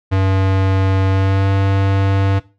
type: tone with pitch glide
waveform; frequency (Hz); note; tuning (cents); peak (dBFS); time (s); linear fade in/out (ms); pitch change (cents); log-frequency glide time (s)
square; 95.8 to 97.64; G2 to G2; -39 to -6; -13; 0.11-2.4; 20; +33; 1.09-1.49
effects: noise-tail reverb RT60 0.3 s tail -17 dB re dry + low-pass 3000 Hz 12 dB/octave